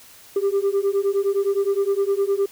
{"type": "beating tone pair", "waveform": "sine", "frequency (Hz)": [392, 401.7], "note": ["G4", "G4"], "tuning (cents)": [0, 42], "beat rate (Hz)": 9.7, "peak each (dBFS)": -19, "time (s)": [0.36, 2.46], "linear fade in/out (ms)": 5, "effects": ["tanh soft clip ceiling -15 dBFS", "white hiss -47 dBFS RMS until 2.51 s"]}